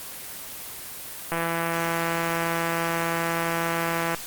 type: click train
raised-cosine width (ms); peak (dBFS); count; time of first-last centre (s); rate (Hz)
0.5; -11; 473; 1.32-4.146; 167
effects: white hiss -37 dBFS RMS until 4.26 s + Opus 24 kbps